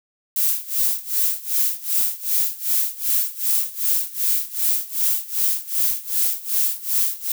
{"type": "noise with tremolo", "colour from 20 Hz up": "violet", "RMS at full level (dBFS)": -18, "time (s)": [0.36, 7.32], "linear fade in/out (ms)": 2, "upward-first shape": "sine", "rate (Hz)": 2.6, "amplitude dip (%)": 90, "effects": []}